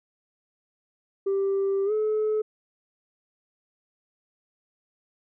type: tone with pitch glide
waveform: sine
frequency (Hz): 392 to 430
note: G4 to A4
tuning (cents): 0 to -40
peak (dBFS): -20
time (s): 1.26-2.42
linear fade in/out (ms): 10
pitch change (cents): +160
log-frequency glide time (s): 1.85-1.92
effects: tanh soft clip ceiling -20 dBFS